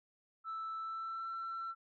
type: tone with pitch glide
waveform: sine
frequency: 1318.5 to 1344.7 Hz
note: E6 to E6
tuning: 0 to +34 cents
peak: -37 dBFS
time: 0.44-1.75 s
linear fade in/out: 50 ms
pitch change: +34 cents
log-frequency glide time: 0.78-1.3 s
effects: tanh soft clip ceiling -36 dBFS